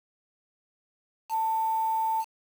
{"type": "tone with quantisation", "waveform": "sine", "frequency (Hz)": 890, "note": "A5", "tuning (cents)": 20, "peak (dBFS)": -24, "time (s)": [1.29, 2.25], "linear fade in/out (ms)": 50, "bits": 7, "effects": []}